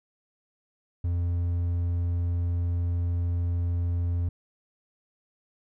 triangle tone, 86.7 Hz, F2, 12 cents flat, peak -22 dBFS, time 1.04-4.29 s, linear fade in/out 5 ms, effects none

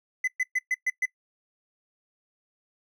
triangle tone bursts, 2018 Hz, B6, 37 cents sharp, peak -21 dBFS, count 6, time 0.24-1.056 s, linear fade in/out 5 ms, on 36 ms, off 120 ms, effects noise-tail reverb RT60 0.1 s tail -20 dB re dry

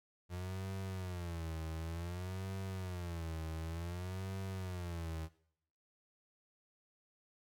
35% pulse tone with vibrato, 87.7 Hz, F2, 8 cents sharp, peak -38 dBFS, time 0.29-5.29 s, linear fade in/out 50 ms, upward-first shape sine, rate 0.55 Hz, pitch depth 160 cents each way, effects noise-tail reverb RT60 0.7 s tail -19 dB re dry

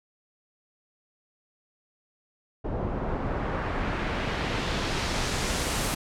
pink noise with low-pass filter sweep, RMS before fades -29 dBFS, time 2.64-5.95 s, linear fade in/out 10 ms, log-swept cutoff 650 to 12000 Hz, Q 0.92, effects none

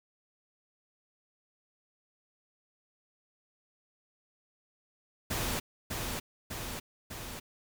pink noise with echo, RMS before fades -33 dBFS, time 5.3-5.6 s, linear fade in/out 10 ms, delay 600 ms, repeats 3, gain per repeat -3 dB, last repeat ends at 7.4 s, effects none

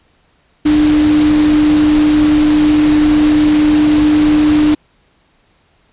sine tone in noise, 301.5 Hz, D4, 46 cents sharp, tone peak -7 dBFS, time 0.65-4.75 s, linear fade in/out 10 ms, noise pink, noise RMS -21 dBFS, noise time 0.65-4.75 s, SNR +11 dB, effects pink hiss -55 dBFS RMS until 5.92 s + resampled to 8000 Hz

